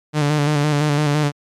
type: tone with vibrato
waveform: sawtooth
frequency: 148 Hz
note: D3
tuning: 14 cents sharp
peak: -11 dBFS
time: 0.13-1.32 s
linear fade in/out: 50 ms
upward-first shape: square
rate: 5.9 Hz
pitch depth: 39 cents each way
effects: low-pass 8000 Hz 12 dB/octave + MP3 96 kbps